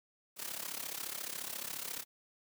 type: noise with amplitude modulation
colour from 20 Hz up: white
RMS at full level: -38 dBFS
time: 0.36-2.05 s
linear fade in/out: 50 ms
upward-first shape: sine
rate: 34.3 Hz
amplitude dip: 80%
effects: high-pass 150 Hz 12 dB/octave